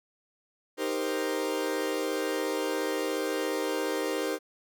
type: chord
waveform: 40% pulse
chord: C minor seventh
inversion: first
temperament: equal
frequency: 311.1 / 392 / 466.2 / 523.3 Hz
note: Eb4 / G4 / Bb4 / C5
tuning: 0 / 0 / 0 / 0 cents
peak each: -33 dBFS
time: 0.77-4.39 s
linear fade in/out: 50 ms
effects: none